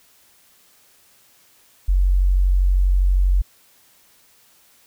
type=tone; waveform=sine; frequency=46.25 Hz; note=F#1; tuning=in tune; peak=-13 dBFS; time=1.88-3.42 s; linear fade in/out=10 ms; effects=white hiss -55 dBFS RMS until 4.86 s